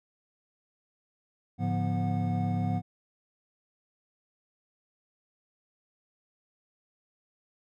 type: tone cluster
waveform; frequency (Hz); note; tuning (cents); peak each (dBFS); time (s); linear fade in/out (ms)
triangle; 105.4 / 142.8 / 172.9 / 244 / 729; G#2 / D3 / F3 / B3 / F#5; +26 / -48 / -17 / -21 / -26; -28 / -35 / -29 / -32 / -35; 1.58-2.82; 50
effects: none